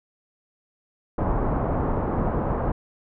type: low-pass noise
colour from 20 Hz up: pink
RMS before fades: -24 dBFS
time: 1.18-2.72 s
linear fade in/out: 5 ms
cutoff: 1100 Hz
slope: 24 dB/octave
effects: none